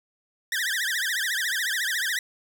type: tone with vibrato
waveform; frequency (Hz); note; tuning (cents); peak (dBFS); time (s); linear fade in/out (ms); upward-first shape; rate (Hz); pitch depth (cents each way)
sawtooth; 1745; A6; -15; -21; 0.52-2.19; 2; triangle; 14; 250
effects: none